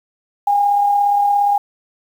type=tone with amplitude modulation; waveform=sine; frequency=813 Hz; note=G#5; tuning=37 cents flat; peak=-10 dBFS; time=0.47-1.58 s; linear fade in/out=5 ms; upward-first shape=sine; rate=37.2 Hz; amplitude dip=35%; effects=7-bit